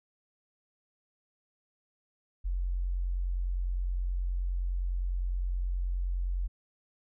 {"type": "tone", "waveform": "sine", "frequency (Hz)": 44.84, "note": "F1", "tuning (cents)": 46, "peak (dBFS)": -28, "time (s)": [2.44, 6.48], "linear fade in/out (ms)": 20, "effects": []}